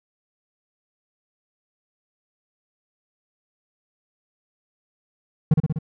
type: tone with echo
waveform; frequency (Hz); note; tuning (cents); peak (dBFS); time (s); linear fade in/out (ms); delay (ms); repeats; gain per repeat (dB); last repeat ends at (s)
triangle; 155.56; D#3; 0; -9; 5.51-5.54; 5; 62; 4; -3; 5.788
effects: none